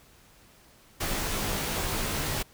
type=noise with comb filter; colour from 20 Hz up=pink; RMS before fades=-30 dBFS; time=1-2.43 s; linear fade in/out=10 ms; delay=17 ms; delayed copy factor=-0.85; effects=pink hiss -57 dBFS RMS until 2.53 s